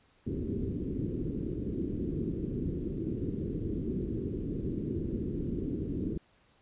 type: low-pass noise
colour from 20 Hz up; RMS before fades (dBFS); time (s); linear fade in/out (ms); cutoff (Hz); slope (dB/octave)
white; -34; 0.26-6.18; 10; 390; 48
effects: pink hiss -66 dBFS RMS until 6.61 s + resampled to 8000 Hz